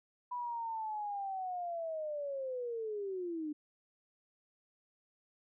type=linear sweep; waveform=sine; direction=down; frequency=989 to 293.3 Hz; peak=-36 dBFS; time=0.31-3.53 s; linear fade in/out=10 ms; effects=none